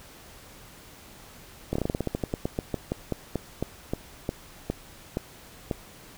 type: slowing click train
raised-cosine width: 2 ms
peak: -13 dBFS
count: 24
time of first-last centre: 1.73-5.712 s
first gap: 25 ms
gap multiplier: 1.15
effects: pink hiss -49 dBFS RMS until 6.17 s